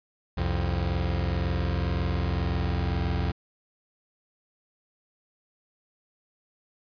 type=tone pair together; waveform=30% pulse; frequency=65.6 / 87.51 Hz; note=C2 / F2; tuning=+5 / +4 cents; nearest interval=perfect fourth; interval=499 cents; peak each=-25 dBFS; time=0.37-3.32 s; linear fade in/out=10 ms; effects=resampled to 11025 Hz